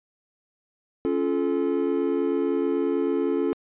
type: chord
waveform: triangle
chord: Db augmented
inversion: none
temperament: just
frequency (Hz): 277.2 / 346.5 / 433.1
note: Db4 / F4 / A4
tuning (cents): 0 / -14 / -27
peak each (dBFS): -24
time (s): 1.05-3.53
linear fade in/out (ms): 0
effects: resampled to 8000 Hz